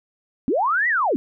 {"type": "linear two-way sweep", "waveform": "sine", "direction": "up then down", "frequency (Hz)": [220, 1996, 220], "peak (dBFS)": -17, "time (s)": [0.48, 1.16], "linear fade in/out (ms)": 0, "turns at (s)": 0.88, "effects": []}